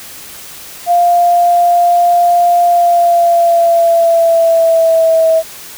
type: tone with pitch glide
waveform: sine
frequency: 698.5 to 648 Hz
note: F5 to E5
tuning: 0 to -30 cents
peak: -6 dBFS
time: 0.86-5.43 s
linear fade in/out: 50 ms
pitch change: -130 cents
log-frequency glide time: 2.65-5.29 s
effects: white hiss -31 dBFS RMS until 5.77 s